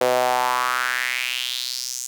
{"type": "tone with high-pass filter sweep", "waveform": "sawtooth", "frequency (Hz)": 125.5, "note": "B2", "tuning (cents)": 28, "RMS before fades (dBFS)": -23, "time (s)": [0.01, 2.07], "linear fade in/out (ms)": 2, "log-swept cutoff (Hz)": [510, 7000], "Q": 3.8, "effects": []}